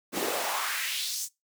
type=noise with high-pass filter sweep; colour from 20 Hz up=pink; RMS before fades=-31 dBFS; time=0.12-1.29 s; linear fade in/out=50 ms; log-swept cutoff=260 to 7600 Hz; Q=2.2; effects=noise-tail reverb RT60 0.2 s tail -22 dB re dry